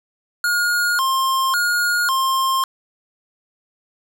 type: tone with vibrato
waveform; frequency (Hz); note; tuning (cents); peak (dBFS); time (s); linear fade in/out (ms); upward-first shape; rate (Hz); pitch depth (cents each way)
square; 1232; D#6; -17; -17; 0.44-2.64; 2; square; 0.91; 260
effects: none

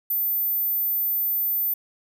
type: tone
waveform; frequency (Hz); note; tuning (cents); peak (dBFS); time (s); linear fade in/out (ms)
sine; 14080; A9; 0; -21; 0.1-1.74; 5
effects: 9-bit

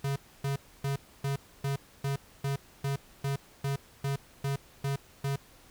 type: tone bursts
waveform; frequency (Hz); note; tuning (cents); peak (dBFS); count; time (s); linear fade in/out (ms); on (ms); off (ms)
square; 138.7; C#3; +1; -29; 14; 0.04-5.36; 5; 120; 280
effects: pink hiss -57 dBFS RMS until 5.7 s

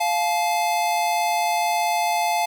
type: tone pair together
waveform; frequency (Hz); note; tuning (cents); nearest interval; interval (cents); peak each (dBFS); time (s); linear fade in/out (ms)
square; 698.5 / 860.2; F5 / A5; 0 / -39; major third; 361; -23; 0-2.46; 10
effects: none

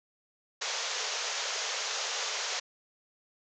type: band-pass noise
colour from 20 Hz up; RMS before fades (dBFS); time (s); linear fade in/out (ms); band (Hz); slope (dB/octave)
white; -34; 0.61-2.6; 10; 410 to 7000; 96
effects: none

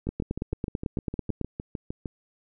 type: two click trains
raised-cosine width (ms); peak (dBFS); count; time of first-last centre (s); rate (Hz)
3; -15 / -19; 13 / 14; 0.09-1.413 / 0.07-2.058; 9.07 / 6.54
effects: none

